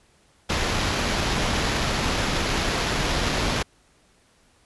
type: noise with sample-and-hold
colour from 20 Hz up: pink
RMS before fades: -24 dBFS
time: 0.49-3.63 s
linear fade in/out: 10 ms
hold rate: 8820 Hz
effects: pink hiss -60 dBFS RMS until 4.65 s + resampled to 24000 Hz